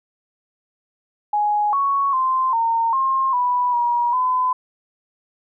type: tone with pitch steps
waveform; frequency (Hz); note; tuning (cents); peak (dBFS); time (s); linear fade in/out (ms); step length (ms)
sine; 834 / 1111 / 1041 / 916 / 1065 / 985 / 957 / 1013; G#5 / C#6 / C6 / A#5 / C6 / B5 / A#5 / B5; +7 / +4 / -9 / -31 / +30 / -5 / +45 / +44; -16; 1.33-4.53; 5; 400
effects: none